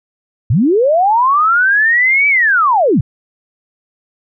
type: linear two-way sweep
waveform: sine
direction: up then down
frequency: 91.3 to 2314 to 91.3 Hz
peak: -8 dBFS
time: 0.5-3.01 s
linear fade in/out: 5 ms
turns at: 2.28 s
effects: none